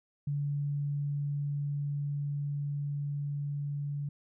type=tone with level ramp; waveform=sine; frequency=143.8 Hz; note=D3; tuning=36 cents flat; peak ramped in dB=-29 to -32 dBFS; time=0.27-4.09 s; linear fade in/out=5 ms; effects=none